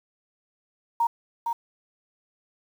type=tone with echo; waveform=sine; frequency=932.3 Hz; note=A#5; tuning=in tune; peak=-19 dBFS; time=1-1.07 s; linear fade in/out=5 ms; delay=460 ms; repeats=1; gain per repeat=-5 dB; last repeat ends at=1.53 s; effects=8-bit